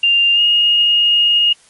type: tone with pitch glide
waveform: sine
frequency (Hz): 2794 to 2856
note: F7 to F7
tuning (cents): 0 to +38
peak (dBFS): -9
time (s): 0.03-1.53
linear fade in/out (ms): 5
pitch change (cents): +38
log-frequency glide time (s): 0.34-0.4
effects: white hiss -49 dBFS RMS until 1.69 s + MP3 48 kbps